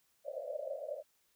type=band-pass noise; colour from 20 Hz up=white; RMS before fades=-41 dBFS; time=0.24-1.03 s; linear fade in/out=50 ms; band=530 to 620 Hz; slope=96 dB/octave; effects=white hiss -74 dBFS RMS until 1.35 s